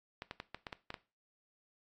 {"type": "clicks", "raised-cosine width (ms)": 0.3, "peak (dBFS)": -25, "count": 8, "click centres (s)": [0.221, 0.311, 0.401, 0.546, 0.668, 0.728, 0.904, 0.942], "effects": ["noise-tail reverb RT60 0.3 s tail -17 dB re dry", "AAC 48 kbps"]}